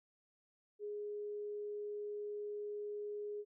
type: tone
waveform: sine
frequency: 415.3 Hz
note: G#4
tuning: in tune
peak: -40 dBFS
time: 0.79-3.45 s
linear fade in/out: 50 ms
effects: none